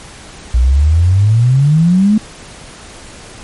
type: exponential sweep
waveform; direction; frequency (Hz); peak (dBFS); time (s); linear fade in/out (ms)
sine; up; 58.27 to 220; -6; 0.54-2.18; 5
effects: pink hiss -34 dBFS RMS until 3.43 s + MP3 48 kbps